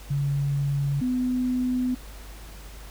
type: tone pair in turn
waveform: sine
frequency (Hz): 140.9 / 251.6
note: C#3 / B3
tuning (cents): +29 / +32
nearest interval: minor seventh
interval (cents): 1003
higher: second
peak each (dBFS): -22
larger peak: neither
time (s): 0.1-1.01 / 1.01-1.95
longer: second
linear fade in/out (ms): 10
effects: added 50 Hz sine -40 dBFS peak until 2.9 s + pink hiss -47 dBFS RMS until 2.9 s